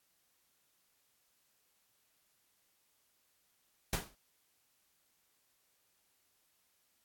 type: noise with exponential decay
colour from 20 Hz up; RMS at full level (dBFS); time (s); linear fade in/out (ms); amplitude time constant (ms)
pink; -30; 3.93-4.15; 2; 46
effects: white hiss -75 dBFS RMS until 7.04 s + AAC 64 kbps